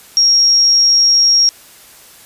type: tone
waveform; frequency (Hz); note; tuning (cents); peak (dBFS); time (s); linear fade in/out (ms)
sine; 5588; F8; 0; -7; 0.17-1.49; 0
effects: white hiss -41 dBFS RMS until 2.25 s + resampled to 32000 Hz